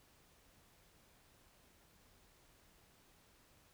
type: silence
effects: pink hiss -68 dBFS RMS until 3.73 s